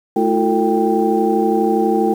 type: tone cluster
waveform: sine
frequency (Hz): 216.5 / 328.3 / 360.6 / 449.5 / 786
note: A3 / E4 / F#4 / A4 / G5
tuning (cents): -28 / -7 / -45 / +37 / +4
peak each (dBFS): -19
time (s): 0.16-2.14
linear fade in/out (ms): 5
effects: tanh soft clip ceiling -1 dBFS + 7-bit